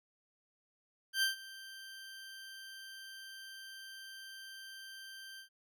20% pulse tone with ADSR envelope, 1568 Hz, G6, in tune, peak -23 dBFS, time 1.13-5.49 s, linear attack 93 ms, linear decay 130 ms, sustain -20 dB, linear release 100 ms, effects none

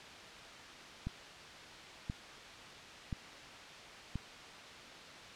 click train, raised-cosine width 5 ms, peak -25 dBFS, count 4, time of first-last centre 1.07-4.156 s, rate 0.972 Hz, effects white hiss -50 dBFS RMS until 5.35 s + low-pass 4000 Hz 12 dB/octave

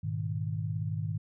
sine chord, G# minor, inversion none, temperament equal with one note detuned, 103.83 / 121.56 / 155.56 Hz, G#2 / B2 / D#3, 0 / -27 / 0 cents, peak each -33 / -38 / -34 dBFS, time 0.03-1.18 s, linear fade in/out 10 ms, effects none

